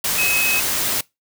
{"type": "tone in noise", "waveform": "sine", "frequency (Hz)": 2558, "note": "D#7", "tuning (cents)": 47, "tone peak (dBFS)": -18, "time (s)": [0.18, 0.6], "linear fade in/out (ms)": 5, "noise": "white", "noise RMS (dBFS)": -21, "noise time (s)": [0.04, 1.01], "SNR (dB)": 0, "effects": ["noise-tail reverb RT60 0.2 s tail -23 dB re dry"]}